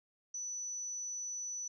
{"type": "tone", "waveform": "sine", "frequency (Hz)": 5960, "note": "F#8", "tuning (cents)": 12, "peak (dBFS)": -38, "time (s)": [0.34, 1.68], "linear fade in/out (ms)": 5, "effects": []}